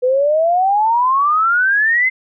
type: exponential sweep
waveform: sine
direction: up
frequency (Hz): 492.6 to 2093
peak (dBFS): -11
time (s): 0.02-2.1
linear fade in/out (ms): 20
effects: none